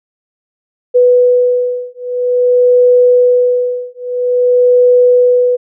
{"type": "beating tone pair", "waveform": "sine", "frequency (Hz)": [493.9, 494.4], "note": ["B4", "B4"], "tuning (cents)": [0, 2], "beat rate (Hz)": 0.5, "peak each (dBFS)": -10, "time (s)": [0.94, 5.57], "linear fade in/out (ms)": 20, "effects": []}